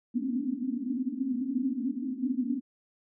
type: band-pass noise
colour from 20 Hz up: white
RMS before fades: -31 dBFS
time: 0.14-2.61 s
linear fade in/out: 20 ms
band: 240 to 270 Hz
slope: 96 dB/octave
effects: none